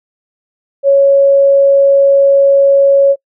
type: tone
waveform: sine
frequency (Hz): 554.4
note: C#5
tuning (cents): 0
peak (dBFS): -4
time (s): 0.83-3.16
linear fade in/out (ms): 50
effects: noise-tail reverb RT60 0.1 s tail -25 dB re dry